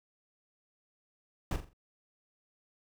brown noise with echo, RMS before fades -31 dBFS, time 1.51-1.56 s, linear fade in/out 2 ms, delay 43 ms, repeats 4, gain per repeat -9 dB, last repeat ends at 1.732 s, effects none

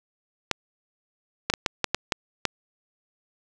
clicks, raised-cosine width 0.2 ms, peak -4 dBFS, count 8, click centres 0.513 / 1.5 / 1.538 / 1.662 / 1.843 / 1.946 / 2.122 / 2.453 s, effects none

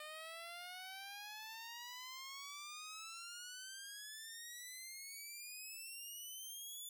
10% pulse exponential sweep, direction up, 604 to 3495 Hz, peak -40 dBFS, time 0-6.89 s, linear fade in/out 2 ms, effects none

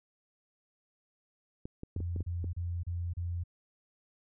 clicks, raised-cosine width 3 ms, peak -27 dBFS, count 7, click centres 1.655 / 1.834 / 1.964 / 2.004 / 2.162 / 2.206 / 2.443 s
sine tone bursts, 86.7 Hz, F2, 12 cents flat, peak -32 dBFS, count 5, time 1.96-3.438 s, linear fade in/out 10 ms, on 270 ms, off 32 ms
effects none

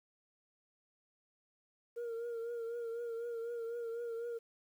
sine tone with vibrato, 466.2 Hz, A#4, in tune, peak -35 dBFS, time 1.96-4.39 s, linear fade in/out 20 ms, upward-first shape triangle, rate 4 Hz, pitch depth 49 cents each way, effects tanh soft clip ceiling -37 dBFS + 11-bit

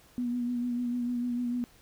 sine tone with vibrato, 243 Hz, B3, 28 cents flat, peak -28 dBFS, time 0.18-1.64 s, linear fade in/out 0 ms, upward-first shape triangle, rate 6.7 Hz, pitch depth 34 cents each way, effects pink hiss -59 dBFS RMS until 1.81 s

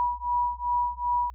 sine beating tone pair, 970 / 972.6 Hz, B5 / B5, -31 / -27 cents, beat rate 2.6 Hz, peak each -27 dBFS, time 0-1.3 s, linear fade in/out 0 ms, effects added 60 Hz sine -42 dBFS peak until 1.34 s

